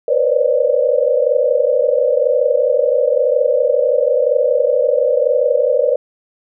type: tone cluster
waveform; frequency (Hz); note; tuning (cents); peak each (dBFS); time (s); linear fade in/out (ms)
sine; 481.7 / 506 / 527 / 569 / 601; B4 / B4 / C5 / C#5 / D5; -43 / +42 / +12 / +45 / +40; -18; 0.08-5.96; 5
effects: none